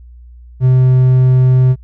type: tone with hard clipping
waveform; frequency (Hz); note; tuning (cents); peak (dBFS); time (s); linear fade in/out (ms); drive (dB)
triangle; 128.4; C3; -32; -7; 0.6-1.76; 50; 6
effects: added 60 Hz sine -34 dBFS peak until 1.83 s